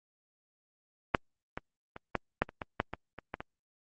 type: clicks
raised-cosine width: 0.5 ms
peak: -6 / -20 / -27 / -13 / -9 / -28 / -19 / -11 / -19 / -26 / -20 / -22 dBFS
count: 12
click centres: 1.148 / 1.575 / 1.964 / 2.153 / 2.42 / 2.491 / 2.618 / 2.801 / 2.936 / 3.187 / 3.341 / 3.405 s
effects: Opus 24 kbps

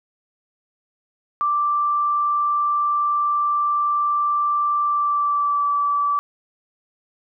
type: tone with pitch glide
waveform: sine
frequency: 1174.7 to 1155.9 Hz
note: D6 to D6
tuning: 0 to -28 cents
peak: -17 dBFS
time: 1.41-6.19 s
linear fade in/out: 0 ms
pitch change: -28 cents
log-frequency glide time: 4.84-5.7 s
effects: none

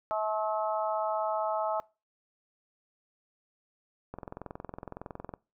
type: harmonic tone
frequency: 215.3 Hz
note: A3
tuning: 37 cents flat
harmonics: 3 / 4 / 5 / 6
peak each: -31 / -33 / -38 / -36 dBFS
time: 0.11-1.8 s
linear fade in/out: 0 ms
type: click train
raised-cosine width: 1 ms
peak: -25 dBFS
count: 27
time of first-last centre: 4.14-5.338 s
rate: 21.7 Hz
effects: noise-tail reverb RT60 0.3 s tail -23 dB re dry

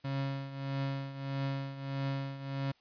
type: tone with tremolo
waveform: 35% pulse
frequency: 137 Hz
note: C#3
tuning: 20 cents flat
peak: -29 dBFS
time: 0.04-2.72 s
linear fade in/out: 10 ms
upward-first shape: triangle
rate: 1.6 Hz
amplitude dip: 75%
effects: white hiss -68 dBFS RMS until 2.8 s + resampled to 11025 Hz

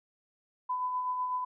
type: tone with tremolo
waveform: sine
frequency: 1003 Hz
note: B5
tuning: 26 cents sharp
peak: -28 dBFS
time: 0.69-1.45 s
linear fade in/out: 10 ms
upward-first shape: sine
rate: 8 Hz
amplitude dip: 35%
effects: none

